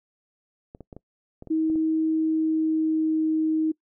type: clicks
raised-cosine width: 2 ms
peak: -27 dBFS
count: 8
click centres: 0.749 / 0.807 / 0.928 / 0.966 / 1.424 / 1.473 / 1.7 / 1.757 s
type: tone with pitch glide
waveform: sine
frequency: 317.8 to 315.2 Hz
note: D#4 to D#4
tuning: +37 to +23 cents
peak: -20 dBFS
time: 1.5-3.72 s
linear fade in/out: 10 ms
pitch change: -14 cents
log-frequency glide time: 2.08-3.25 s
effects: noise-tail reverb RT60 0.1 s tail -23 dB re dry